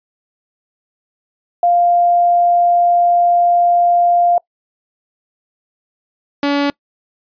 sine / sawtooth tone pair in turn, 698.5 / 284.8 Hz, F5 / C#4, 0 / +47 cents, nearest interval octave + major third, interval 1553 cents, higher first, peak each -9 / -9 dBFS, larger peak neither, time 1.63-4.38 / 6.43-6.7 s, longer first, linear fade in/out 2 ms, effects noise-tail reverb RT60 0.1 s tail -24 dB re dry + resampled to 11025 Hz

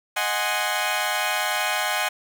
15% pulse chord, Ab dominant seventh, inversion second, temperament equal, 622.3 / 740 / 830.6 / 1046.5 Hz, Eb5 / Gb5 / Ab5 / C6, 0 / 0 / 0 / 0 cents, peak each -23 / -20 / -21 / -23 dBFS, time 0.16-2.09 s, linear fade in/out 10 ms, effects none

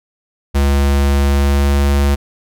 square tone with pitch glide, 70 to 70.45 Hz, C#2 to C#2, +18 to +29 cents, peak -11 dBFS, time 0.54-2.16 s, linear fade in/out 20 ms, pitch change +11 cents, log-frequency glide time 1.26-1.99 s, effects none

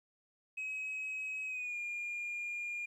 sine tone with pitch glide, 2549 to 2414 Hz, D#7 to D7, +41 to +47 cents, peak -35 dBFS, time 0.57-2.86 s, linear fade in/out 10 ms, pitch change -94 cents, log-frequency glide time 1.47-1.77 s, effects tanh soft clip ceiling -35 dBFS + 12-bit

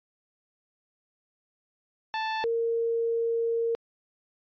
sawtooth / sine tone pair in turn, 880 / 461.3 Hz, A5 / A#4, 0 / -18 cents, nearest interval major seventh, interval 1118 cents, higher first, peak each -24 dBFS, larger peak neither, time 2.14-2.44 / 2.44-3.75 s, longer second, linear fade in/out 0 ms, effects resampled to 11025 Hz

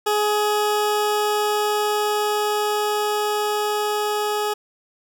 20% pulse tone with level ramp, 419.5 Hz, G#4, 17 cents sharp, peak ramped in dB -13 to -16 dBFS, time 0.06-4.54 s, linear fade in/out 10 ms, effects none

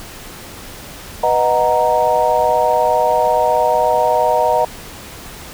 sine chord, B major seventh, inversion none, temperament equal, 493.9 / 622.3 / 740 / 932.3 Hz, B4 / D#5 / F#5 / A#5, 0 / 0 / 0 / 0 cents, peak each -19 / -16 / -18 / -16 dBFS, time 1.23-4.65 s, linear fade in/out 5 ms, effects pink hiss -34 dBFS RMS until 5.53 s

